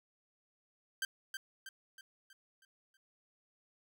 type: tone with echo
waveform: sawtooth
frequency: 1566 Hz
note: G6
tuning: 2 cents flat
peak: -30 dBFS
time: 1.02-1.05 s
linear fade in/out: 2 ms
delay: 320 ms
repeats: 6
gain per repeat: -6 dB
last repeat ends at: 2.97 s
effects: none